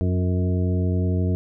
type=harmonic tone with a mistuned harmonic; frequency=91.2 Hz; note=F#2; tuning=24 cents flat; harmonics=1 / 2 / 3 / 4 / 5 / 7; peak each=-20 / -26 / -30 / -32 / -34 / -37 dBFS; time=0.01-1.35 s; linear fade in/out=0 ms; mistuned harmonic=4; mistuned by=-16 cents; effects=none